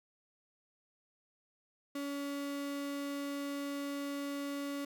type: tone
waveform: 35% pulse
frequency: 282.7 Hz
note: C#4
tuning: 34 cents sharp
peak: -35 dBFS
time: 1.95-4.85 s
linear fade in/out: 5 ms
effects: none